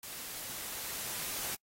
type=noise with level ramp; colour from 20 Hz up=white; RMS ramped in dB=-44 to -37 dBFS; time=0.03-1.55 s; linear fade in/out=2 ms; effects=noise-tail reverb RT60 0.1 s tail -26 dB re dry + AAC 48 kbps